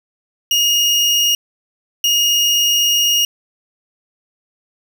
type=tone bursts at uneven times; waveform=30% pulse; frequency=2858 Hz; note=F7; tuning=39 cents sharp; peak=-9 dBFS; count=2; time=0.51-1.35 / 2.04-3.25 s; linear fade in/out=2 ms; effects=none